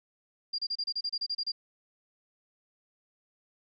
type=tone bursts; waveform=sine; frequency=4790 Hz; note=D8; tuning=33 cents sharp; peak=-29 dBFS; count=12; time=0.53-1.52 s; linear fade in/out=10 ms; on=55 ms; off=30 ms; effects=none